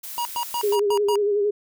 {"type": "noise", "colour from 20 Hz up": "blue", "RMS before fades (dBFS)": -35, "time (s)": [0.03, 0.76], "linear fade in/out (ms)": 10}
{"type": "tone bursts", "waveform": "square", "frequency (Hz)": 954, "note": "A#5", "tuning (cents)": 40, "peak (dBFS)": -24, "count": 6, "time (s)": [0.18, 1.156], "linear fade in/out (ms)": 0, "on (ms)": 71, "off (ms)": 110}
{"type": "tone with vibrato", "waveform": "sine", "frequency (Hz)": 410, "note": "G#4", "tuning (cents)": -22, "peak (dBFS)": -18, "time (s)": [0.63, 1.51], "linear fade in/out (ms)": 10, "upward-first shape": "sine", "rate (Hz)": 11, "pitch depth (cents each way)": 45}
{"effects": []}